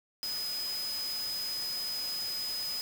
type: tone in noise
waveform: sine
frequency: 5020 Hz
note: D#8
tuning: 15 cents sharp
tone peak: -33 dBFS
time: 0.23-2.81 s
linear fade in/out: 0 ms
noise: white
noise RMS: -42 dBFS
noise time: 0.23-2.81 s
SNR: +6 dB
effects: none